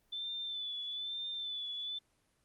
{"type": "tone with vibrato", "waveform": "sine", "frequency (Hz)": 3511, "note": "A7", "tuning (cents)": -4, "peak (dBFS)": -37, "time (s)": [0.12, 1.99], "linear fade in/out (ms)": 10, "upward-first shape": "sine", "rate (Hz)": 1.1, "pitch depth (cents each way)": 45, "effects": ["pink hiss -74 dBFS RMS until 2.44 s", "Opus 24 kbps"]}